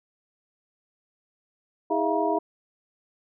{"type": "tone cluster", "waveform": "sine", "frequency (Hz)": [319.2, 410.4, 652, 694, 954], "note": ["D#4", "G#4", "E5", "F5", "A#5"], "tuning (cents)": [44, -21, -19, -11, 40], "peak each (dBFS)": -28, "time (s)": [1.9, 2.39], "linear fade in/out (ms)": 10, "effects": []}